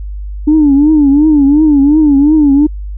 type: tone with vibrato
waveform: sine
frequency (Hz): 293.7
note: D4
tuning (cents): 0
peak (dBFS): -3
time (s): 0.47-2.67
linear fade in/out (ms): 10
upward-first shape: triangle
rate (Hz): 2.8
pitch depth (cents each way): 140
effects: tanh soft clip ceiling 0 dBFS + added 50 Hz sine -19 dBFS peak until 2.97 s